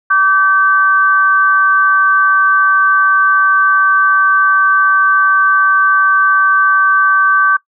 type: tone pair together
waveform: sine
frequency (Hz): 1158 / 1544.7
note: D6 / G6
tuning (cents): -25 / -26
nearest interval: perfect fourth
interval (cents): 499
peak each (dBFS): -10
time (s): 0.1-7.57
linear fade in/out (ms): 10
effects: noise-tail reverb RT60 0.1 s tail -21 dB re dry